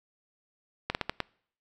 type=slowing click train; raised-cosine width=0.3 ms; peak=-12 dBFS; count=5; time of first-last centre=0.9-1.203 s; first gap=49 ms; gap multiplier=1.3; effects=noise-tail reverb RT60 0.6 s tail -25 dB re dry